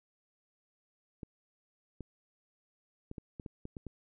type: clicks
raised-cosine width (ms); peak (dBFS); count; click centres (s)
3; -29; 9; 1.232 / 2.007 / 3.114 / 3.182 / 3.398 / 3.462 / 3.654 / 3.768 / 3.867
effects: none